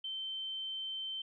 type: tone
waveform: sine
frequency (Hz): 3100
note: G7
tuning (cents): -20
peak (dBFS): -37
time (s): 0.04-1.22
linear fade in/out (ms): 5
effects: none